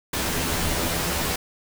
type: noise with comb filter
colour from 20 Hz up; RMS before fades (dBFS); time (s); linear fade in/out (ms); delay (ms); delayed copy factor
pink; -25; 0.13-1.36; 5; 12; +0.75
effects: none